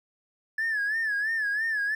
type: tone with vibrato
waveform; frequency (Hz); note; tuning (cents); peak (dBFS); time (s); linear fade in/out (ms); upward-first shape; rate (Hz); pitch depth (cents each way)
triangle; 1727; A6; -33; -22; 0.58-1.95; 5; sine; 3; 100
effects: tanh soft clip ceiling -21 dBFS